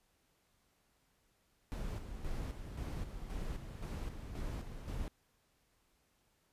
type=noise with tremolo; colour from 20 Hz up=brown; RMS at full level=-40 dBFS; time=1.72-5.08 s; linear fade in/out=0 ms; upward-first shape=square; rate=1.9 Hz; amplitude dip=50%; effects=pink hiss -75 dBFS RMS until 6.52 s + resampled to 32000 Hz

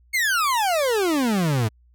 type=exponential sweep; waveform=40% pulse; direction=down; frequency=2221 to 103.83 Hz; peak=-18 dBFS; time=0.13-1.69 s; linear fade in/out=20 ms; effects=added 60 Hz sine -53 dBFS peak until 1.94 s

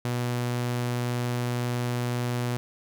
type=tone; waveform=sawtooth; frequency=121.9 Hz; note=B2; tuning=22 cents flat; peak=-22 dBFS; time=0.05-2.57 s; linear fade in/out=0 ms; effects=none

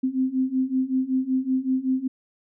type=beating tone pair; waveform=sine; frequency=257.4 / 262.7 Hz; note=C4 / C4; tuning=-28 / +7 cents; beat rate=5.3 Hz; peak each=-25 / -23 dBFS; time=0.03-2.08 s; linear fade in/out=10 ms; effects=none

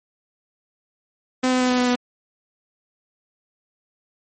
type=tone with pitch steps; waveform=sawtooth; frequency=255.9 / 254 / 252.1 / 250.2 / 248.3 / 246.5 Hz; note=C4 / B3 / B3 / B3 / B3 / B3; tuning=-38 / +49 / +36 / +23 / +9 / -3 cents; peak=-13 dBFS; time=1.43-1.958 s; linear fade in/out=10 ms; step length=88 ms; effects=MP3 32 kbps

